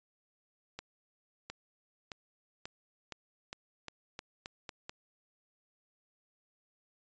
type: accelerating click train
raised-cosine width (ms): 0.2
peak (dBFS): -24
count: 11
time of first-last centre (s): 0.79-4.895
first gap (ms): 710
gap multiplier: 0.87
effects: resampled to 16000 Hz